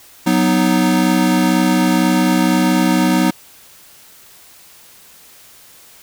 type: chord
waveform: square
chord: B major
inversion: second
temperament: equal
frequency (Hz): 185 / 246.9 / 311.1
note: F#3 / B3 / D#4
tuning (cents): 0 / 0 / 0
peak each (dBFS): -17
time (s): 0.26-3.31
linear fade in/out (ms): 10
effects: white hiss -44 dBFS RMS until 6.02 s